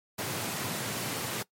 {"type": "high-pass noise", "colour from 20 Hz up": "pink", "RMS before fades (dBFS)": -34, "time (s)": [0.18, 1.43], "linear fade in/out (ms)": 10, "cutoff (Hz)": 100, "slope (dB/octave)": 48, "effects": ["noise-tail reverb RT60 0.1 s tail -20 dB re dry", "MP3 64 kbps"]}